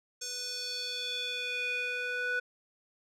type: tone with band-pass filter sweep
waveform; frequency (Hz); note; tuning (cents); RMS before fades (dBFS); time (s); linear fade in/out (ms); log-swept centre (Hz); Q
square; 493.9; B4; 0; -35; 0.21-2.4; 10; 6300 to 1600; 3.8
effects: none